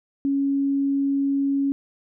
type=tone; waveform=sine; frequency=277.2 Hz; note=C#4; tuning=in tune; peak=-19 dBFS; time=0.25-1.72 s; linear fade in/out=0 ms; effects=none